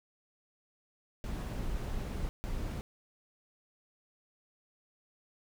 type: noise bursts at uneven times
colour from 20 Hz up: brown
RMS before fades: -36 dBFS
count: 2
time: 1.24-2.29 / 2.44-2.81 s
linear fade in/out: 0 ms
effects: none